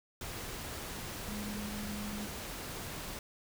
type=tone in noise; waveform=sine; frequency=207.7 Hz; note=G#3; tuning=in tune; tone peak=-39 dBFS; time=1.28-2.26 s; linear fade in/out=2 ms; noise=pink; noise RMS=-42 dBFS; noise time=0.21-3.19 s; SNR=0 dB; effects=none

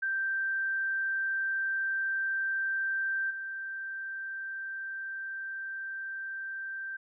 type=tone with level steps; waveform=sine; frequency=1568 Hz; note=G6; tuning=in tune; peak=-28 / -35 dBFS; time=0.02-6.97 s; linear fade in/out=10 ms; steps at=3.3 s; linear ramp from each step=10 ms; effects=none

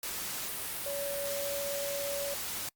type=tone in noise; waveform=sine; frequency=566 Hz; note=C#5; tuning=36 cents sharp; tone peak=-34 dBFS; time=0.86-2.34 s; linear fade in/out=2 ms; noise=white; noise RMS=-37 dBFS; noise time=0.03-2.69 s; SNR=0 dB; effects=noise-tail reverb RT60 0.1 s tail -26 dB re dry + Opus 48 kbps

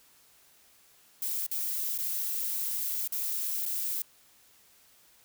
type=noise with dropouts; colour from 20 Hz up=violet; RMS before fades=-32 dBFS; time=1.22-4.02 s; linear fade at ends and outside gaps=2 ms; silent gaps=1.465-1.513 / 1.978-1.986 / 3.076-3.122 / 3.655-3.661 s; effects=white hiss -61 dBFS RMS until 5.24 s

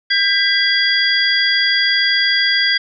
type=tone cluster; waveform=sine; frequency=1599 / 1987 / 3332 / 4781 Hz; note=G6 / B6 / G#7 / D8; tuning=+34 / +10 / +5 / +30 cents; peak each=-18 dBFS; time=0.1-2.78 s; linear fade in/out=10 ms; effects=none

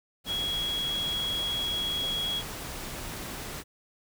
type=tone in noise; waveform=sine; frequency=3322 Hz; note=G#7; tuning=in tune; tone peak=-28 dBFS; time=0.26-2.43 s; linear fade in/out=50 ms; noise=pink; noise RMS=-38 dBFS; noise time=0.24-3.64 s; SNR=+7 dB; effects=none

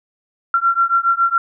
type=beating tone pair; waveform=sine; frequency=1364 / 1371.2 Hz; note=F6 / F6; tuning=-41 / -32 cents; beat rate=7.2 Hz; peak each=-16 dBFS; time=0.54-1.38 s; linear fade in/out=2 ms; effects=none

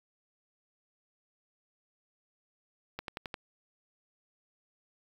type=accelerating click train; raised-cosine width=0.3 ms; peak=-21 dBFS; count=5; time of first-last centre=2.99-3.342 s; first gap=92 ms; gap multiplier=0.97; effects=8-bit

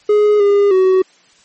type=tone with pitch steps; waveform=triangle; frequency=418.4 / 404.8 / 375.5 Hz; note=G#4 / G#4 / F#4; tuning=+13 / -44 / +26 cents; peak=-6 dBFS; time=0.09-1.02 s; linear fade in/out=5 ms; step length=310 ms; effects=white hiss -50 dBFS RMS until 1.44 s + MP3 32 kbps

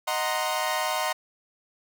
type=chord; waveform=sawtooth; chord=C half-diminished seventh; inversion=first; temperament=equal; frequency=622.3 / 740 / 932.3 / 1046.5 Hz; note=Eb5 / Gb5 / Bb5 / C6; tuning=0 / 0 / 0 / 0 cents; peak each=-27 dBFS; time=0.07-1.13 s; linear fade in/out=10 ms; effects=none

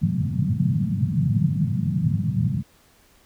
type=band-pass noise; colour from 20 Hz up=white; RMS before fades=-22 dBFS; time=0.01-2.63 s; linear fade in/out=20 ms; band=100 to 190 Hz; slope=48 dB/octave; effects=pink hiss -57 dBFS RMS until 3.25 s

